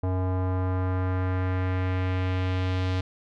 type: tone with low-pass filter sweep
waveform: square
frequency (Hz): 92.5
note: F#2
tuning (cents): 0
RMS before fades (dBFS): -26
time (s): 0.03-3.01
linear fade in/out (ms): 5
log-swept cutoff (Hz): 820 to 4000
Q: 1.4
effects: none